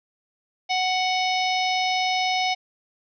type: harmonic tone with a mistuned harmonic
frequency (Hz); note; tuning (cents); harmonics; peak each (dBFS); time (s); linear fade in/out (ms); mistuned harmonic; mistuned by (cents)
742; F#5; +5; 1 / 3 / 4 / 5 / 6 / 7 / 8; -23 / -27 / -32 / -31 / -37 / -31 / -39; 0.69-2.55; 20; 6; -61
effects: none